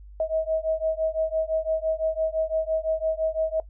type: beating tone pair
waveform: sine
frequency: 635 / 640.9 Hz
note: D#5 / E5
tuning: +35 / -49 cents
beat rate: 5.9 Hz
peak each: -26 dBFS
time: 0.2-3.6 s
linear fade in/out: 2 ms
effects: noise-tail reverb RT60 0.1 s tail -18 dB re dry + added 50 Hz sine -42 dBFS peak until 3.69 s